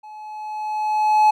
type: tone with level ramp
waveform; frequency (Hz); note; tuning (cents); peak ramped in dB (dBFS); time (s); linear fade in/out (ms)
triangle; 854; G#5; +48; -35 to -8; 0.03-1.31; 10
effects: none